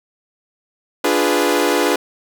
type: chord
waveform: sawtooth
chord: D diminished seventh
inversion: none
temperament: equal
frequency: 293.7 / 349.2 / 415.3 / 493.9 Hz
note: D4 / F4 / Ab4 / Cb5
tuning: 0 / 0 / 0 / 0 cents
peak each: -16 dBFS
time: 1.04-1.96 s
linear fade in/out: 5 ms
effects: none